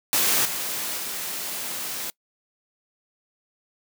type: noise with level steps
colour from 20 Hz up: white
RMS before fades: -21 / -29 / -31 dBFS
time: 0.13-2.1 s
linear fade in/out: 0 ms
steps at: 0.45 / 0.97 s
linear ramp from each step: 5 ms
effects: noise-tail reverb RT60 0.1 s tail -24 dB re dry + high-pass 150 Hz 12 dB/octave